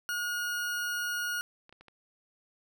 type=tone; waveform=40% pulse; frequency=1439 Hz; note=F#6; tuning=49 cents flat; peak=-30 dBFS; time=0.09-1.41 s; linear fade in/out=0 ms
type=clicks; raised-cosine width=0.3 ms; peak=-37 dBFS; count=4; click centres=1.694 / 1.726 / 1.81 / 1.883 s
effects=none